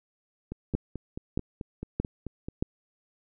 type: two click trains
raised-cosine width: 3 ms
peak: -22 / -13 dBFS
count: 10 / 4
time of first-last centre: 0.52-2.485 / 0.75-2.625 s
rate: 4.58 / 1.6 Hz
effects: none